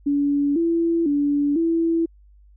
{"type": "tone with pitch steps", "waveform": "sine", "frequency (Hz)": [285.5, 334.9, 287.9, 331.3], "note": ["D4", "E4", "D4", "E4"], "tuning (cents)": [-49, 27, -34, 9], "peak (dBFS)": -17, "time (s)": [0.06, 2.06], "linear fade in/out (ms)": 10, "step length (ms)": 500, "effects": ["added 50 Hz sine -48 dBFS peak until 2.56 s"]}